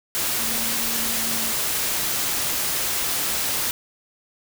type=tone in noise; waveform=sine; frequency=227.4 Hz; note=A#3; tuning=43 cents flat; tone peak=-35 dBFS; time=0.39-1.52 s; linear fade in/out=0 ms; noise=white; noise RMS=-24 dBFS; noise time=0.15-3.71 s; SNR=-14 dB; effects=none